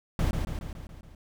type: noise with echo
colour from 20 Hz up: brown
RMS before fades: -25 dBFS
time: 0.19-0.31 s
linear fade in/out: 2 ms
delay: 140 ms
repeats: 6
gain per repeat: -4 dB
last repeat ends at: 1.15 s
effects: none